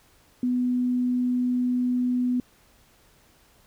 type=tone; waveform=sine; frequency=248.4 Hz; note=B3; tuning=10 cents sharp; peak=-21 dBFS; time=0.43-2.4 s; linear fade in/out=2 ms; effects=pink hiss -59 dBFS RMS until 3.66 s